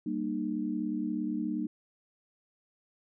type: chord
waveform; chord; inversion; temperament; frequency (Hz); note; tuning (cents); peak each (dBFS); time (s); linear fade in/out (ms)
sine; Eb major; first; equal with one note detuned; 196 / 233.1 / 304; G3 / Bb3 / Eb4; 0 / 0 / -40; -36 / -34 / -33; 0.06-1.67; 5
effects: none